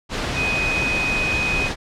sine tone in noise, 2506 Hz, D#7, 12 cents sharp, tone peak -20 dBFS, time 0.34-1.7 s, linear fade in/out 50 ms, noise pink, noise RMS -24 dBFS, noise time 0.09-1.76 s, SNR +1 dB, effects low-pass 5000 Hz 12 dB/octave

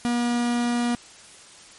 45% pulse tone, 240 Hz, B3, 49 cents flat, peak -21 dBFS, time 0.05-0.95 s, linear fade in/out 0 ms, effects white hiss -47 dBFS RMS until 1.78 s + MP3 48 kbps

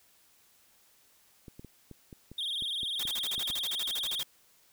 clicks, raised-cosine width 3 ms, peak -33 dBFS, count 11, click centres 1.482 / 1.595 / 1.647 / 1.913 / 2.128 / 2.316 / 2.623 / 2.832 / 3.053 / 3.38 / 3.501 s
triangle tone with vibrato, 3460 Hz, A7, 30 cents flat, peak -30 dBFS, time 2.38-4.23 s, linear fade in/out 5 ms, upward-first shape sine, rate 20 Hz, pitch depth 150 cents each way
white noise bursts, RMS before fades -38 dBFS, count 16, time 2.99-4.234 s, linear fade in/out 5 ms, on 44 ms, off 36 ms
effects white hiss -64 dBFS RMS until 4.72 s

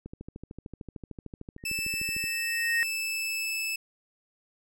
click train, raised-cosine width 3 ms, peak -27 dBFS, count 30, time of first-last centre 0.06-2.24 s, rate 13.3 Hz
sine tone with exponential growth, 1860 Hz, A#6, 4 cents flat, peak -22 dBFS, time 1.58-2.83 s, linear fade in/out 0 ms, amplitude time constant 270 ms
sawtooth tone with pitch glide, 2637 to 2622 Hz, E7 to E7, 0 to -10 cents, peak -26 dBFS, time 1.65-3.76 s, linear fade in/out 5 ms, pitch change -10 cents, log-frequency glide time 2.62-3.56 s
effects none

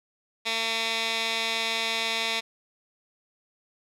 15% pulse tone with band-pass filter, 226.1 Hz, A3, 47 cents sharp, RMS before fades -28 dBFS, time 0.45-2.41 s, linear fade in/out 20 ms, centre 3400 Hz, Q 1.7, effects none

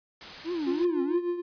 white noise, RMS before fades -41 dBFS, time 0.21-0.85 s, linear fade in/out 0 ms
triangle tone with vibrato, 310 Hz, D#4, 6 cents flat, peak -26 dBFS, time 0.44-1.22 s, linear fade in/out 50 ms, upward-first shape triangle, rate 3 Hz, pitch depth 280 cents each way
triangle tone with tremolo, 350 Hz, F4, 4 cents sharp, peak -22 dBFS, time 0.66-1.42 s, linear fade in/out 20 ms, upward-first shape triangle, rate 6.7 Hz, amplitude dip 70%
effects resampled to 11025 Hz

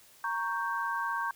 sine chord, G diminished, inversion first, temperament equal, 932.3 / 1108.7 / 1568 Hz, Bb5 / Db6 / G6, 0 / 0 / 0 cents, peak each -34 dBFS, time 0.24-1.31 s, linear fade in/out 2 ms, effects white hiss -58 dBFS RMS until 1.35 s

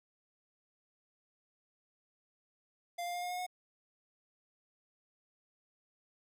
square tone with pitch steps, 696 / 702.1 / 708.2 / 714.3 / 720.5 / 726.8 Hz, F5 / F5 / F5 / F5 / F#5 / F#5, -6 / +9 / +24 / +39 / -46 / -31 cents, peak -37 dBFS, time 2.98-3.466 s, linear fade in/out 10 ms, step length 81 ms, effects none

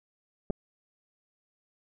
clicks, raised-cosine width 2 ms, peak -18 dBFS, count 2, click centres 0.501 / 0.506 s, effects none

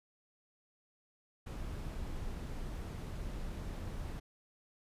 brown noise, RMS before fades -41 dBFS, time 1.46-4.2 s, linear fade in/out 10 ms, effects resampled to 32000 Hz

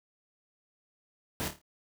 pink noise with echo, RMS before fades -34 dBFS, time 1.4-1.48 s, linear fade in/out 0 ms, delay 27 ms, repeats 5, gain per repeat -7 dB, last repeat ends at 1.615 s, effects none

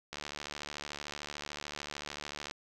click train, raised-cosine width 0.2 ms, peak -22 dBFS, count 176, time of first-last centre 0.13-2.511 s, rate 73.5 Hz, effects none

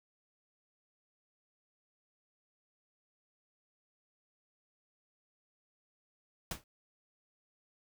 pink noise with exponential decay, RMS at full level -34 dBFS, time 6.51-6.64 s, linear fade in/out 2 ms, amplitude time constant 27 ms, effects none

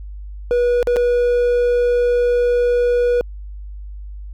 triangle tone with dropouts, 485.2 Hz, B4, 31 cents flat, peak -11 dBFS, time 0.51-3.21 s, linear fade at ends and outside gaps 0 ms, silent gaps 0.828-0.872 / 0.961-0.967 s, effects added 50 Hz sine -29 dBFS peak until 4.33 s

